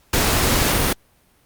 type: noise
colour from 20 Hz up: pink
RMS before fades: -18 dBFS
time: 0.13-0.93 s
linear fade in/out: 5 ms
effects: pink hiss -58 dBFS RMS until 1.45 s + Opus 48 kbps